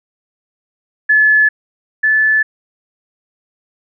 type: tone pair in turn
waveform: sine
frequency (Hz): 1721 / 1739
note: A6 / A6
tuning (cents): -39 / -21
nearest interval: unison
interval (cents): 18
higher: second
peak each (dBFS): -7 / -9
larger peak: first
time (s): 1.09-1.49 / 2.03-2.43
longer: neither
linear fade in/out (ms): 10
effects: none